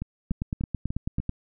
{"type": "two click trains", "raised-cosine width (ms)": 5, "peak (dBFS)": [-15, -18], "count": [10, 5], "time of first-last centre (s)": [[0.31, 1.294], [0.02, 1.2]], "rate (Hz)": [9.15, 3.39], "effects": []}